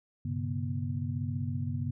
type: tone cluster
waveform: sine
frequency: 98.4 / 124.4 / 139.7 / 240.8 Hz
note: G2 / B2 / C#3 / B3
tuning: +7 / +13 / +14 / -44 cents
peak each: -34 / -38 / -35 / -38 dBFS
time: 0.25-1.91 s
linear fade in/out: 5 ms
effects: none